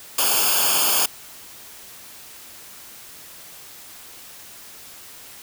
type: noise with comb filter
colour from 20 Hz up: white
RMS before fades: -19 dBFS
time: 0.18-1.06 s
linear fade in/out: 5 ms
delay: 0.51 ms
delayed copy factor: -0.9
effects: white hiss -42 dBFS RMS until 5.42 s